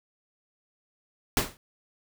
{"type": "noise with exponential decay", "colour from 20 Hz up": "pink", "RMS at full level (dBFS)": -20, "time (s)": [1.37, 1.57], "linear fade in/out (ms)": 1, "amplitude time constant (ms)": 42, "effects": []}